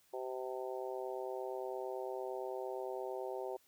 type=harmonic tone; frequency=128.8 Hz; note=C3; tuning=27 cents flat; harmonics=3 / 4 / 5 / 6 / 7; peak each=-42 / -44 / -46 / -48 / -49 dBFS; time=0.13-3.57 s; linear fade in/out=10 ms; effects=white hiss -70 dBFS RMS until 3.67 s